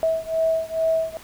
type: beating tone pair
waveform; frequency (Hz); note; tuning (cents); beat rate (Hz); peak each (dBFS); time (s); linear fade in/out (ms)
sine; 647 / 649.3; E5 / E5; -32 / -26; 2.3; -22 / -23; 0.03-1.17; 0
effects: pink hiss -45 dBFS RMS until 1.23 s